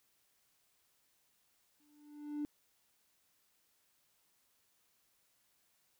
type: tone with exponential growth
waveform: triangle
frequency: 295.3 Hz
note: D4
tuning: 10 cents sharp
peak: -30 dBFS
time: 1.8-2.45 s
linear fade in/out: 0 ms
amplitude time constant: 140 ms
effects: tanh soft clip ceiling -32 dBFS + white hiss -75 dBFS RMS until 5.99 s